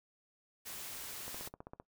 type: noise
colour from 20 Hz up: white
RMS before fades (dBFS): -45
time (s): 0.65-1.49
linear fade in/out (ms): 20
type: click train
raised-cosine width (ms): 1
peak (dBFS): -32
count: 9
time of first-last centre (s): 1.28-1.799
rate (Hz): 15.4
effects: noise-tail reverb RT60 0.1 s tail -20 dB re dry